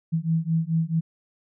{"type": "beating tone pair", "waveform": "sine", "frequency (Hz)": [160.8, 165.4], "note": ["E3", "E3"], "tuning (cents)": [-43, 6], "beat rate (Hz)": 4.6, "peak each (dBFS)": -24, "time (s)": [0.12, 1.01], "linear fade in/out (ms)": 20, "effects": []}